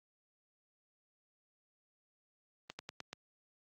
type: slowing click train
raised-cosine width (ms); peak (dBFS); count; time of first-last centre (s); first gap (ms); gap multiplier
0.2; -25; 5; 2.7-3.13; 90; 1.12
effects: high-pass 100 Hz 12 dB/octave + Opus 32 kbps